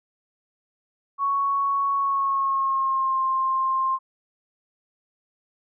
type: tone with pitch glide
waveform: sine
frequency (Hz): 1111 to 1056.5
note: C#6 to C6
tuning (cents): +4 to +16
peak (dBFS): -20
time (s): 1.18-3.99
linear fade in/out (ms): 50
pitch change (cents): -88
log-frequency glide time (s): 1.95-3.22
effects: none